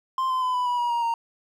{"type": "tone with pitch steps", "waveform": "triangle", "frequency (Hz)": [1046.5, 1028.5, 1010.9, 993.5, 976.4, 959.6, 943.2, 927], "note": ["C6", "C6", "B5", "B5", "B5", "A#5", "A#5", "A#5"], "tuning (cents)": [0, -30, 40, 10, -20, 50, 20, -10], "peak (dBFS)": -20, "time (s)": [0.18, 1.14], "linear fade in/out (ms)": 2, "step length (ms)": 120, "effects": []}